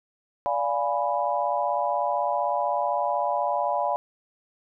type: chord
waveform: sine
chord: D diminished seventh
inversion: none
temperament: equal with one note detuned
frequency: 582.6 / 698.5 / 830.6 / 987.8 Hz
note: D5 / F5 / Ab5 / Cb6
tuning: -14 / 0 / 0 / 0 cents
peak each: -28 dBFS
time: 0.46-3.96 s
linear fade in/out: 0 ms
effects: none